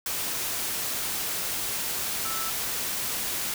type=tone in noise; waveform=sine; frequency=1318.5 Hz; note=E6; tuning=in tune; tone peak=-34 dBFS; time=2.25-2.5 s; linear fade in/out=2 ms; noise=white; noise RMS=-30 dBFS; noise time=0.06-3.54 s; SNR=-7 dB; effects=none